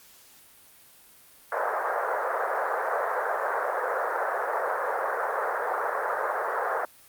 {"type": "band-pass noise", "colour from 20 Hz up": "pink", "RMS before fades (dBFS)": -28, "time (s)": [1.52, 6.85], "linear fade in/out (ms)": 2, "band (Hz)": [460, 1700], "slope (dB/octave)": 48, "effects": ["white hiss -54 dBFS RMS until 7.08 s", "Opus 48 kbps"]}